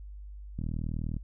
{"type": "click train", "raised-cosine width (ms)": 5, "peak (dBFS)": -22, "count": 24, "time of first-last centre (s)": [0.59, 1.166], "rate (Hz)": 39.9, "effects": ["noise-tail reverb RT60 0.1 s tail -24 dB re dry", "added 50 Hz sine -41 dBFS peak until 1.23 s"]}